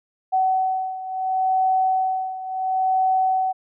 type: beating tone pair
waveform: sine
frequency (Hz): 754 / 754.72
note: F#5 / F#5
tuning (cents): +32 / +34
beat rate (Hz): 0.72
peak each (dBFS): -20 / -24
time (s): 0.32-3.53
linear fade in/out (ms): 20
effects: none